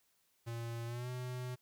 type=tone with pitch glide; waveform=square; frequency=116.54 to 125.63 Hz; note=A#2 to B2; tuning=0 to +30 cents; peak=-40 dBFS; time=0.46-1.56 s; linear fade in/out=20 ms; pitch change=+130 cents; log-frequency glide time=0.86-1.09 s; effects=white hiss -75 dBFS RMS until 1.61 s